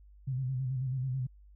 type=tone with vibrato; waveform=sine; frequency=130 Hz; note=C3; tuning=11 cents flat; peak=-30 dBFS; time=0.27-1.27 s; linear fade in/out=10 ms; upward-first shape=square; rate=9.2 Hz; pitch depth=55 cents each way; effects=added 50 Hz sine -53 dBFS peak until 1.55 s